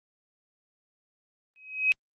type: tone with exponential growth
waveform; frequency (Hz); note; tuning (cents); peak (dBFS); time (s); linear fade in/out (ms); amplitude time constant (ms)
sine; 2537; D#7; +33; -16; 1.56-1.92; 0; 78
effects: Opus 32 kbps